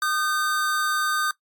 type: tone pair together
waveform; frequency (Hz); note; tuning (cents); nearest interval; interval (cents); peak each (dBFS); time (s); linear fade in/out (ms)
square; 1223 / 1540.9; D#6 / G6; -30 / -30; major third; 400; -25; 0.02-1.31; 2
effects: noise-tail reverb RT60 0.1 s tail -18 dB re dry + MP3 96 kbps